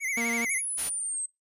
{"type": "tone with vibrato", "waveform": "square", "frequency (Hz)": 2140, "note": "C7", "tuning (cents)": 38, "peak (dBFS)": -28, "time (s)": [0, 0.62], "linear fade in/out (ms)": 50, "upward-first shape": "sine", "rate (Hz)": 12, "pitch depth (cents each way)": 100}
{"type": "tone", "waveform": "sawtooth", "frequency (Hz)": 233.1, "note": "A#3", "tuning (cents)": 0, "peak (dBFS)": -26, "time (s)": [0.17, 0.45], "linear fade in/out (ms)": 5}
{"type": "exponential sweep", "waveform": "sine", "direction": "down", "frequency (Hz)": [10980, 8190], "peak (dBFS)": -29, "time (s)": [0.49, 1.26], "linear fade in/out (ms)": 5}
{"type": "noise", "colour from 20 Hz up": "white", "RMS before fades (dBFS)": -35, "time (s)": [0.77, 0.9], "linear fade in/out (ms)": 20}
{"effects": ["noise-tail reverb RT60 0.2 s tail -24 dB re dry", "resampled to 32000 Hz"]}